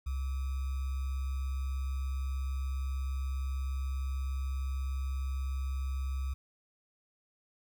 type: tone with sample-and-hold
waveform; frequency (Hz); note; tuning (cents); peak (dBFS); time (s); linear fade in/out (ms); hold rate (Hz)
sine; 66.7; C2; +34; -31; 0.06-6.34; 10; 1225
effects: none